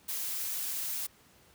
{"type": "noise", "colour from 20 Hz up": "blue", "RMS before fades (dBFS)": -35, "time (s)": [0.08, 1.07], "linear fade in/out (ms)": 10, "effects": ["pink hiss -61 dBFS RMS until 1.54 s", "high-pass 60 Hz 12 dB/octave"]}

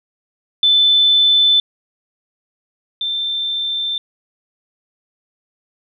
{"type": "tone pair in turn", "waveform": "sine", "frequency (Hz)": [3520, 3563], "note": ["A7", "A7"], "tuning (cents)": [0, 21], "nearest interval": "unison", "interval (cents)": 21, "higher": "second", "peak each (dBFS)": [-9, -18], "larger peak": "first", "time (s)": [[0.63, 1.6], [3.01, 3.98]], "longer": "neither", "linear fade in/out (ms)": 2, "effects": []}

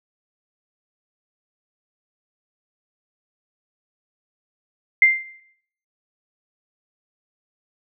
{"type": "tone with exponential decay", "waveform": "sine", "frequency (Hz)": 2093, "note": "C7", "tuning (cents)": 0, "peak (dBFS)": -7, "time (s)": [5.02, 5.4], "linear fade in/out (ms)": 2, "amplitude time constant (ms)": 81, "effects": ["noise-tail reverb RT60 0.7 s tail -19 dB re dry"]}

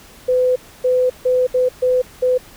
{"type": "tone bursts at uneven times", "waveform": "sine", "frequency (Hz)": 505, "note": "B4", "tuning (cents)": 39, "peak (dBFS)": -12, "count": 6, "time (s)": [[0.28, 0.56], [0.84, 1.1], [1.25, 1.47], [1.54, 1.69], [1.82, 2.02], [2.22, 2.38]], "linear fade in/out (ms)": 10, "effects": ["pink hiss -43 dBFS RMS until 2.56 s"]}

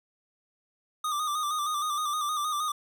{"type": "tone with vibrato", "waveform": "square", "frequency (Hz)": 1207, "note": "D6", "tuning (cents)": 47, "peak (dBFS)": -28, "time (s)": [1.04, 2.72], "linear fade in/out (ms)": 5, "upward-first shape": "square", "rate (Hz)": 6.4, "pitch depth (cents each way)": 46, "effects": []}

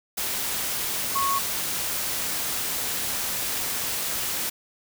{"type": "tone in noise", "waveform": "sine", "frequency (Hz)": 1101, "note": "C#6", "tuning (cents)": -12, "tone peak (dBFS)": -22, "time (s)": [1.15, 1.39], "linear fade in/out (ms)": 10, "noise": "white", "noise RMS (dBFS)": -28, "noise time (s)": [0.17, 4.5], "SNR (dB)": 3, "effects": []}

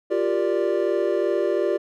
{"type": "chord", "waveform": "triangle", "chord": "G minor seventh", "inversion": "third", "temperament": "equal", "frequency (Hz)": [349.2, 392, 466.2, 587.3], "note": ["F4", "G4", "Bb4", "D5"], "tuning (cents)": [0, 0, 0, 0], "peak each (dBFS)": [-23, -22, -26, -23], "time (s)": [0.1, 1.78], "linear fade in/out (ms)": 20, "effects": []}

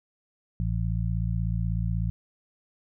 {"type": "harmonic tone", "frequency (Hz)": 56.3, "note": "A1", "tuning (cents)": 40, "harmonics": [1, 2, 3], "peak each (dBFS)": [-28, -28, -31], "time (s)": [0.6, 2.1], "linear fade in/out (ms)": 0, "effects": []}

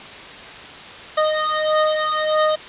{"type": "beating tone pair", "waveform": "25% pulse", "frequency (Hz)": [617, 618.6], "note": ["D#5", "D#5"], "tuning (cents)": [-15, -10], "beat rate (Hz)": 1.6, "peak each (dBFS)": -16, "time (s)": [1.17, 2.56], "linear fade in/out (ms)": 10, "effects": ["white hiss -36 dBFS RMS until 2.68 s", "resampled to 8000 Hz"]}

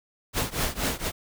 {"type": "noise with tremolo", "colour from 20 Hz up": "pink", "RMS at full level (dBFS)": -24, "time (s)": [0.33, 1.12], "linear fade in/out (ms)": 50, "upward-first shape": "triangle", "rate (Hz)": 4.2, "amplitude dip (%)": 95, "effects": []}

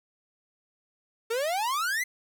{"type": "exponential sweep", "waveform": "45% pulse", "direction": "up", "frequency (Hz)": [440, 2093], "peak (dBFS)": -26, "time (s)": [1.3, 2.04], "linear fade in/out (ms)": 10, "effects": []}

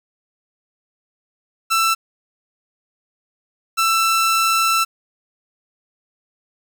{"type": "tone pair in turn", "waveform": "sawtooth", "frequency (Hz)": [1333, 1333], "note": ["E6", "E6"], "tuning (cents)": [19, 19], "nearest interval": "unison", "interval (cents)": 0, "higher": "neither", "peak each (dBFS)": -11, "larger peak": "neither", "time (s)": [[1.7, 1.95], [3.77, 4.85]], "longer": "second", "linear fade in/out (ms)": 20, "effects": ["8-bit"]}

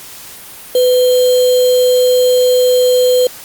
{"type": "tone with sample-and-hold", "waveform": "sine", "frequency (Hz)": 501, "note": "B4", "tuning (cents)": 25, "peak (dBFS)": -7, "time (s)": [0.75, 3.27], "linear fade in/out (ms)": 2, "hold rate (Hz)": 3675, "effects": ["white hiss -33 dBFS RMS until 3.44 s", "Opus 48 kbps"]}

